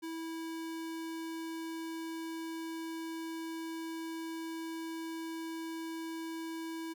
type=tone; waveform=square; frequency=326.6 Hz; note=E4; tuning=16 cents flat; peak=-39 dBFS; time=0.02-6.94 s; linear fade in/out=20 ms; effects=none